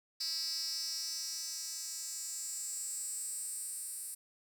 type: tone with high-pass filter sweep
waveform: 10% pulse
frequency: 324.9 Hz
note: E4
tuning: 25 cents flat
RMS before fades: -40 dBFS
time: 0.2-4.15 s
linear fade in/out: 10 ms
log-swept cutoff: 4900 to 9500 Hz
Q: 5.3
effects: none